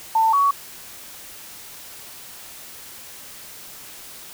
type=tone pair in turn; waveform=sine; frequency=892 / 1123.8 Hz; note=A5 / C#6; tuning=+23 / +23 cents; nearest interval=major third; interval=400 cents; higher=second; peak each=-14 dBFS; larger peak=neither; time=0.15-0.33 / 0.33-0.51 s; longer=neither; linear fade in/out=5 ms; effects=white hiss -40 dBFS RMS until 4.33 s